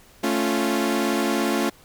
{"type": "chord", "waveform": "sawtooth", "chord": "A augmented", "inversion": "none", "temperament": "equal", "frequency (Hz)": [220, 277.2, 349.2], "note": ["A3", "C#4", "E#4"], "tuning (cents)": [0, 0, 0], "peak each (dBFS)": -21, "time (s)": [0.23, 1.7], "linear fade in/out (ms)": 10, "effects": ["pink hiss -52 dBFS RMS until 1.84 s"]}